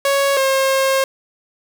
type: tone pair in turn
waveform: sawtooth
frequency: 555 / 536 Hz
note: C#5 / C5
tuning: +2 / +42 cents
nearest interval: minor second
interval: 60 cents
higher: first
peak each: -10 dBFS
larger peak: neither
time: 0.05-0.37 / 0.37-1.04 s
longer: second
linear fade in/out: 2 ms
effects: 8-bit